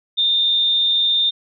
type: tone with amplitude modulation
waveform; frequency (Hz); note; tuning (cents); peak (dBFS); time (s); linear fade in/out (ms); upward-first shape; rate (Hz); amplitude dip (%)
sine; 3621; A7; +49; -12; 0.17-1.31; 20; sine; 214; 45
effects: none